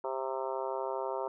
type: harmonic tone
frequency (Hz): 132.3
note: C3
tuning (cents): +20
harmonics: 3 / 4 / 5 / 6 / 7 / 8 / 9 / 10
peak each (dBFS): -38 / -38 / -39 / -45 / -38 / -46 / -47 / -49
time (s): 0.04-1.28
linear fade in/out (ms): 2
effects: none